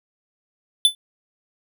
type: tone with exponential decay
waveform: square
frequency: 3500 Hz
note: A7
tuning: 10 cents flat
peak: -8 dBFS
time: 0.85-0.95 s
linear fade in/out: 1 ms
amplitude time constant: 21 ms
effects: none